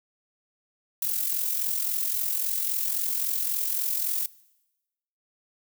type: noise with amplitude modulation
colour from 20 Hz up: violet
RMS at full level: -25 dBFS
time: 1.02-4.26 s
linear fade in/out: 2 ms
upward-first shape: sine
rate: 43.7 Hz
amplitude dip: 55%
effects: noise-tail reverb RT60 1.0 s tail -22 dB re dry